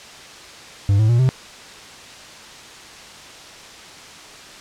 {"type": "tone with pitch steps", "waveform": "triangle", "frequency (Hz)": [100, 109.05, 118.92, 129.68], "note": ["G2", "A2", "A#2", "C3"], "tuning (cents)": [35, -15, 35, -15], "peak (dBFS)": -10, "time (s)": [0.89, 1.29], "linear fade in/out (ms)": 0, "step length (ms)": 100, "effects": ["white hiss -39 dBFS RMS until 4.6 s", "low-pass 6000 Hz 12 dB/octave"]}